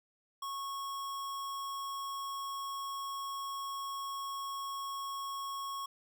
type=tone; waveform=square; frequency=1100 Hz; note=C#6; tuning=14 cents flat; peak=-38 dBFS; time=0.42-5.86 s; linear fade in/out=5 ms; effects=none